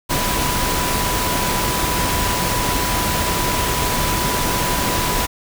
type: tone in noise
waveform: sine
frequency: 987.8 Hz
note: B5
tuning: in tune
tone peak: -24 dBFS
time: 0.09-5.27 s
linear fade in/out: 20 ms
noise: pink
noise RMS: -20 dBFS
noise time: 0.09-5.27 s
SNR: -7 dB
effects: none